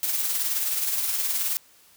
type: noise with tremolo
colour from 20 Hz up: blue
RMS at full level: -24 dBFS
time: 0.03-1.57 s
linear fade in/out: 0 ms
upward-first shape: triangle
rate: 19 Hz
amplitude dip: 45%
effects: white hiss -56 dBFS RMS until 1.96 s